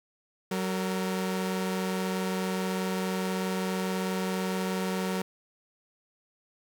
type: tone pair together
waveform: sawtooth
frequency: 187.8 / 460.3 Hz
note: F#3 / A#4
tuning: +26 / -22 cents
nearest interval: octave + major third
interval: 1552 cents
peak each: -25 / -31 dBFS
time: 0.51-5.22 s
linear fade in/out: 5 ms
effects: none